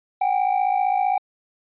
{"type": "ring-modulated tone", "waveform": "triangle", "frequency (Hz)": 774, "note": "G5", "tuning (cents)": -22, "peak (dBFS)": -13, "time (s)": [0.21, 1.18], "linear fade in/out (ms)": 5, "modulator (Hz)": 27.7, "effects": ["resampled to 8000 Hz"]}